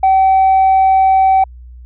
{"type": "tone", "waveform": "sine", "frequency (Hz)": 766, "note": "G5", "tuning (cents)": -40, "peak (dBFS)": -5, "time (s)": [0.03, 1.44], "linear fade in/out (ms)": 5, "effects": ["tanh soft clip ceiling -5 dBFS", "added 61 Hz sine -32 dBFS peak until 1.85 s"]}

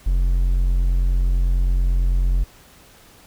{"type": "tone", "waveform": "triangle", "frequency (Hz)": 44.54, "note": "F1", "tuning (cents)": 35, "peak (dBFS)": -13, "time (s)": [0.06, 2.44], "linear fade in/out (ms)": 10, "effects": ["pink hiss -49 dBFS RMS until 3.26 s"]}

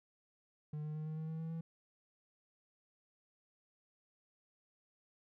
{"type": "tone with pitch steps", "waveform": "triangle", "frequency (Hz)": [150.7, 152.54, 154.4, 156.29, 158.19, 160.12, 162.08, 164.05], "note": ["D3", "D#3", "D#3", "D#3", "D#3", "D#3", "E3", "E3"], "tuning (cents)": [45, -34, -13, 8, 29, 50, -29, -8], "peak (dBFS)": -37, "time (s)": [0.73, 1.61], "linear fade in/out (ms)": 5, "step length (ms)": 110, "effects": []}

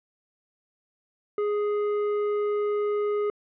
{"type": "tone with tanh clipping", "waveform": "triangle", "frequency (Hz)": 415.3, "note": "G#4", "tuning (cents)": 0, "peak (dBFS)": -25, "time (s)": [1.38, 3.3], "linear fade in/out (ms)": 2, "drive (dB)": 15, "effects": ["low-pass 2000 Hz 12 dB/octave"]}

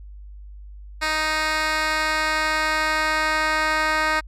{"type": "tone with band-pass filter sweep", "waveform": "10% pulse", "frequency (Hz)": 311.1, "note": "D#4", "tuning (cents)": 0, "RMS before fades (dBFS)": -22, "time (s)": [1.01, 4.21], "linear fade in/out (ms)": 20, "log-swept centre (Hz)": [2900, 1900], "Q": 0.77, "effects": ["added 50 Hz sine -37 dBFS peak until 4.27 s"]}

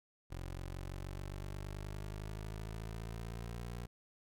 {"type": "exponential sweep", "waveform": "20% pulse", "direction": "up", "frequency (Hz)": [44.24, 59.7], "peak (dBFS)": -37, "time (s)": [0.3, 3.87], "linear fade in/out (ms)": 20, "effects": []}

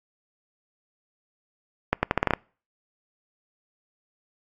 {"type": "accelerating click train", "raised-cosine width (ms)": 0.5, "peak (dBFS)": -5, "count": 8, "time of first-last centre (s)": [1.93, 2.336], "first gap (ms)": 100, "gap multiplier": 0.81, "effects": ["noise-tail reverb RT60 0.4 s tail -26 dB re dry", "AAC 64 kbps"]}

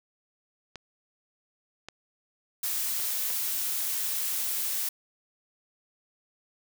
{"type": "clicks", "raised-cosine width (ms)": 0.2, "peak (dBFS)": -22, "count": 4, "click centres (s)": [0.757, 1.886, 2.999, 3.303]}
{"type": "noise", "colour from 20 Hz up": "blue", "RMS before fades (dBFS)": -30, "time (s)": [2.63, 4.89], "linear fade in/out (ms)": 5}
{"effects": []}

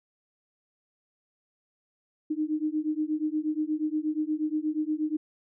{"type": "beating tone pair", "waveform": "sine", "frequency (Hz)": [303.4, 311.8], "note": ["D#4", "D#4"], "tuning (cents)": [-44, 4], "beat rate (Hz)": 8.4, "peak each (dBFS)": -29, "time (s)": [2.3, 5.17], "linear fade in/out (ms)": 10, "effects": []}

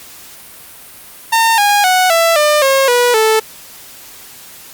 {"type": "tone with pitch steps", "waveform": "sawtooth", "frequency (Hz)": [909, 819.2, 738.3, 665.4, 599.7, 540.5, 487.1, 439], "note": ["A#5", "G#5", "F#5", "E5", "D5", "C#5", "B4", "A4"], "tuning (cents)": [-44, -24, -4, 16, 36, -44, -24, -4], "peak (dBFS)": -5, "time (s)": [1.32, 3.4], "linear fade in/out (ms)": 10, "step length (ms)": 260, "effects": ["white hiss -36 dBFS RMS until 4.73 s", "Opus 48 kbps"]}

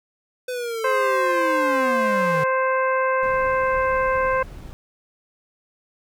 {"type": "linear sweep", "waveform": "square", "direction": "down", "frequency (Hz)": [507, 147.3], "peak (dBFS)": -26, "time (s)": [0.48, 2.44], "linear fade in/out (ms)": 5}
{"type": "harmonic tone", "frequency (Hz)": 523, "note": "C5", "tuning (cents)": -1, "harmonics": [1, 2, 3, 4, 5], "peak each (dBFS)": [-21, -22, -26, -32, -36], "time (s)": [0.84, 4.43], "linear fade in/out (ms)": 5}
{"type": "noise", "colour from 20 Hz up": "brown", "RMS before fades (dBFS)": -37, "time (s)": [3.23, 4.73], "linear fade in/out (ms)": 0}
{"effects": []}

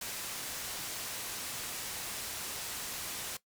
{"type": "low-pass noise", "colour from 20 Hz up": "white", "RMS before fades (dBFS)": -40, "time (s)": [0.01, 3.37], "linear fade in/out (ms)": 5, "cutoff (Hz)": 12000, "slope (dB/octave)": 12, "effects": ["noise-tail reverb RT60 0.1 s tail -17 dB re dry"]}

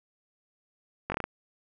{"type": "slowing click train", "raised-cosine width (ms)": 0.5, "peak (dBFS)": -15, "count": 6, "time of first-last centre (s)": [1.1, 1.24], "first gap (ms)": 20, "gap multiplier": 1.17, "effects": []}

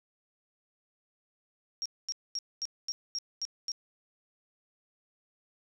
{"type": "tone bursts", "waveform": "sine", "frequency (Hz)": 5588, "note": "F8", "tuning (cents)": 0, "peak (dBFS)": -31, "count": 8, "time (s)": [1.82, 3.718], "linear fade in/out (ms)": 0, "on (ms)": 36, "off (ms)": 230, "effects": []}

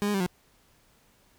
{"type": "tone with pitch steps", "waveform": "30% pulse", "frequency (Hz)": [204.4, 206.8, 194.6, 179.6], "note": ["G#3", "G#3", "G3", "F3"], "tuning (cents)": [-27, -7, -12, 49], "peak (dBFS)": -22, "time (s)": [0.02, 0.264], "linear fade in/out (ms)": 0, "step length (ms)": 61, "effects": ["pink hiss -63 dBFS RMS until 1.38 s"]}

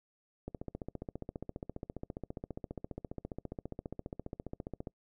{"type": "click train", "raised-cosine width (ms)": 2, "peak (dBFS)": -26, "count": 66, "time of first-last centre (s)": [0.48, 4.872], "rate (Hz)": 14.8, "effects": ["noise-tail reverb RT60 0.1 s tail -25 dB re dry"]}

